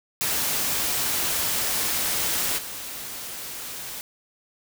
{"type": "noise with level steps", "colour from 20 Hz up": "white", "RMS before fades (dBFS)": [-25, -35], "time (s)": [0.21, 4.01], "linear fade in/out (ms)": 0, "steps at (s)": 2.57, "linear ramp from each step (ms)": 20, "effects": []}